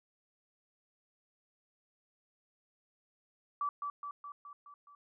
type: tone with echo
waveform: sine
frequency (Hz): 1155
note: D6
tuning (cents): -29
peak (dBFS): -31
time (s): 3.61-3.69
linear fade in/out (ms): 2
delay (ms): 210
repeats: 6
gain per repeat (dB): -4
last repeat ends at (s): 4.95
effects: none